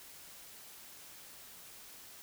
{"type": "silence", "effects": ["white hiss -53 dBFS RMS until 2.22 s"]}